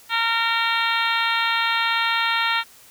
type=harmonic tone; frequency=459.3 Hz; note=A#4; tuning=26 cents flat; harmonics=2 / 3 / 4 / 5 / 6 / 7 / 8 / 9; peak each=-26 / -24 / -26 / -27 / -29 / -29 / -28 / -34 dBFS; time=0.09-2.64 s; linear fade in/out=50 ms; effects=white hiss -49 dBFS RMS until 2.9 s